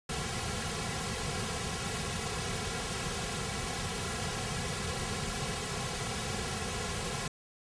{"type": "noise with comb filter", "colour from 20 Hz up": "pink", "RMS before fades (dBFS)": -35, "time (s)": [0.09, 7.28], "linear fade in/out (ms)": 5, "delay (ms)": 3.3, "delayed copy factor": -1, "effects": ["resampled to 22050 Hz"]}